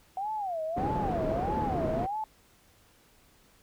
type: tone with vibrato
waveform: sine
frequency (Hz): 740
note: F#5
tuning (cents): 0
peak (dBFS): -30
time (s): 0.17-2.24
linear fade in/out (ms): 2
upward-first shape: sine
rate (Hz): 1.6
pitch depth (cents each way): 280
type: low-pass noise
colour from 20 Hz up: white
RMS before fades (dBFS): -32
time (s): 0.76-2.07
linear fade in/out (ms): 20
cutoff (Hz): 430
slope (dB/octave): 12
effects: pink hiss -62 dBFS RMS until 3.62 s